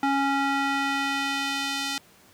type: tone with band-pass filter sweep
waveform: square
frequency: 276.4 Hz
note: C#4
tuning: 5 cents flat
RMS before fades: -26 dBFS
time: 0.03-1.98 s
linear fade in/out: 0 ms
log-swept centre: 970 to 4300 Hz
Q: 0.91
effects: pink hiss -55 dBFS RMS until 2.33 s + high-pass 100 Hz 12 dB/octave